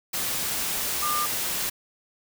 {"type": "tone in noise", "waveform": "sine", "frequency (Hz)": 1200, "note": "D6", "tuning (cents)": 37, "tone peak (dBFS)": -25, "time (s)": [1.02, 1.26], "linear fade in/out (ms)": 10, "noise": "white", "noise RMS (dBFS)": -28, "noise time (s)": [0.13, 1.7], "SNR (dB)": 0, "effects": []}